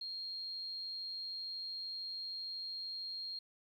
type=tone; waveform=sine; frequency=4231 Hz; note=C8; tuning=19 cents sharp; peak=-40 dBFS; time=0.01-3.39 s; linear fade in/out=5 ms; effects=12-bit